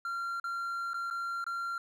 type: tone with dropouts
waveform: triangle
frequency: 1378 Hz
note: F6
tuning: 24 cents flat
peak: -31 dBFS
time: 0.05-1.78 s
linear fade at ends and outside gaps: 2 ms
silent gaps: 0.399-0.441 / 0.934-0.942 / 1.102-1.109 / 1.442-1.465 s
effects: none